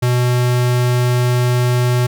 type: tone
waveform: square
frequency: 123.47 Hz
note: B2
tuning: in tune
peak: -13 dBFS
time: 0.02-2.07 s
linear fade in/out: 10 ms
effects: none